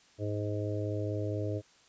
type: harmonic tone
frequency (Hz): 104.3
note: G#2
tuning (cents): +8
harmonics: 1 / 3 / 4 / 5 / 6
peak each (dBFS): -33 / -38 / -39 / -40 / -41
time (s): 0.18-1.62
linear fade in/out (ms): 50
effects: white hiss -62 dBFS RMS until 1.88 s + resampled to 16000 Hz

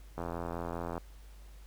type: click train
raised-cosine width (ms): 1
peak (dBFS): -23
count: 69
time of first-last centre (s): 0.18-0.979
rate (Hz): 85.1
effects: added 50 Hz sine -49 dBFS peak until 1.66 s + pink hiss -62 dBFS RMS until 1.66 s

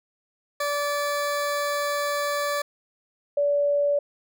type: tone pair in turn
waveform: 20% pulse / sine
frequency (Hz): 579 / 575.8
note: D5 / D5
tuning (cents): -25 / -34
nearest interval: unison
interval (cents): 9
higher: first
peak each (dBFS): -19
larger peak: neither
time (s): 0.6-2.62 / 3.37-3.99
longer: first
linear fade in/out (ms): 5
effects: none

